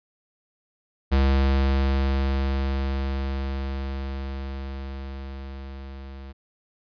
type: tone with level ramp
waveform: square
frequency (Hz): 67.7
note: C#2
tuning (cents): -40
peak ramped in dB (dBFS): -17 to -38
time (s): 1.11-6.33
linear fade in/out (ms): 20
effects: resampled to 11025 Hz